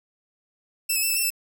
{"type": "tone with pitch steps", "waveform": "5% pulse", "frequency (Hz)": [2657, 2581, 2664, 2627, 2695, 2641], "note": ["E7", "E7", "E7", "E7", "E7", "E7"], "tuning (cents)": [13, -37, 18, -7, 38, 3], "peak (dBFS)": -13, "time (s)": [0.89, 1.304], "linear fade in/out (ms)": 10, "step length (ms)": 69, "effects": []}